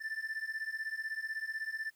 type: beating tone pair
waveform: triangle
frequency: 1760 / 1776 Hz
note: A6 / A6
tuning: 0 / +16 cents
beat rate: 16 Hz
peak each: -38 / -37 dBFS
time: 0-1.91 s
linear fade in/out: 20 ms
effects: white hiss -71 dBFS RMS until 1.95 s